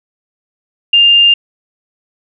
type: tone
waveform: sine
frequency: 2803 Hz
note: F7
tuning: 6 cents sharp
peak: -4 dBFS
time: 0.93-1.34 s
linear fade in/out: 5 ms
effects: none